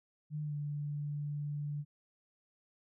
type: tone with pitch glide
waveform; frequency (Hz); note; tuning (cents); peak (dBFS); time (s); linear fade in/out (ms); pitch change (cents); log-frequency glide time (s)
sine; 151 to 146.45; D3 to D3; +48 to -5; -35; 0.3-1.85; 50; -53; 0.42-0.55
effects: none